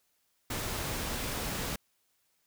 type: noise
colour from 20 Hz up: pink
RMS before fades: -35 dBFS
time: 0.5-1.76 s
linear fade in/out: 5 ms
effects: white hiss -74 dBFS RMS until 2.46 s